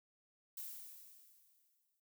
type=noise with exponential decay; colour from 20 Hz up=violet; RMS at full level=-45 dBFS; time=0.57-2 s; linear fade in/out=5 ms; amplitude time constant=310 ms; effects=noise-tail reverb RT60 0.1 s tail -18 dB re dry